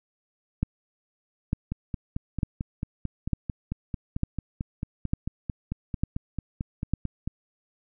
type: two click trains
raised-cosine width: 5 ms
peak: -11 / -17 dBFS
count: 8 / 26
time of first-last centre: 0.63-6.936 / 1.72-7.276 s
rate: 1.11 / 4.5 Hz
effects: none